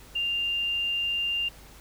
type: tone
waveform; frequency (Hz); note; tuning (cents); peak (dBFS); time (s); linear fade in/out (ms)
sine; 2794; F7; 0; -25; 0.15-1.49; 10
effects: added 50 Hz sine -51 dBFS peak until 1.8 s + pink hiss -51 dBFS RMS until 1.8 s